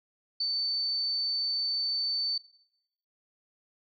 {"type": "tone", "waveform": "sine", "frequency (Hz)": 4533, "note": "C#8", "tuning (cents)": 38, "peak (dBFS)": -27, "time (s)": [0.4, 2.38], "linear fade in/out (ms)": 5, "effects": ["noise-tail reverb RT60 0.8 s tail -19 dB re dry"]}